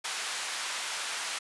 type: band-pass noise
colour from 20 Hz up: pink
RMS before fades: -35 dBFS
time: 0.04-1.39 s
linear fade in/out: 10 ms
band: 1200 to 10000 Hz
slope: 12 dB/octave
effects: resampled to 24000 Hz